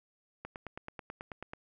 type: click train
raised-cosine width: 0.5 ms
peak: -26 dBFS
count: 11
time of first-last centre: 0.45-1.535 s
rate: 9.22 Hz
effects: none